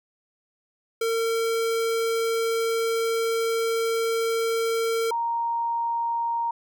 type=tone pair in turn; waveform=square / sine; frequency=455.6 / 932 Hz; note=A#4 / A#5; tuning=-40 / -1 cents; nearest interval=octave; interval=1239 cents; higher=second; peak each=-23 dBFS; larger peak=neither; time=1.01-5.11 / 5.11-6.51 s; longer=first; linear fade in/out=5 ms; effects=none